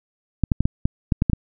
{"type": "clicks", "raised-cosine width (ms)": 5, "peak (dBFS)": -5, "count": 9, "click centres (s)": [0.437, 0.518, 0.606, 0.655, 0.855, 1.122, 1.221, 1.298, 1.333], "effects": []}